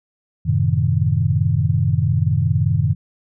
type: chord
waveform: sine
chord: F# diminished seventh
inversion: none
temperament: equal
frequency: 92.5 / 110 / 130.81 / 155.56 Hz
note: F#2 / A2 / C3 / Eb3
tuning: 0 / 0 / 0 / 0 cents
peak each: -20 dBFS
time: 0.45-2.95 s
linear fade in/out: 20 ms
effects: none